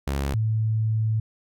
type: tone pair in turn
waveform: sawtooth / sine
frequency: 69.3 / 110.01 Hz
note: C#2 / A2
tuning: 0 / 0 cents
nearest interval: minor sixth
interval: 800 cents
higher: second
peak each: -20 dBFS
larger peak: neither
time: 0.07-0.34 / 0.34-1.2 s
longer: second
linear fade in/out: 5 ms
effects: none